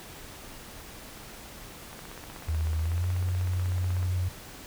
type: click train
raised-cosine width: 0.5 ms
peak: -28 dBFS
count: 35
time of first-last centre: 1.93-4.029 s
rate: 16.2 Hz
type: tone with pitch glide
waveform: sine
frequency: 79.4 to 90.68 Hz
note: D#2 to F#2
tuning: +36 to -34 cents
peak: -25 dBFS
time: 2.48-4.29 s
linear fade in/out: 10 ms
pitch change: +230 cents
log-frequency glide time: 2.79-3.08 s
effects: pink hiss -45 dBFS RMS until 4.66 s